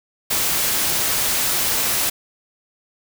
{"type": "noise", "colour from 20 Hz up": "white", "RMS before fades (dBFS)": -20, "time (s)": [0.3, 2.1], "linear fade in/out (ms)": 10, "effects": []}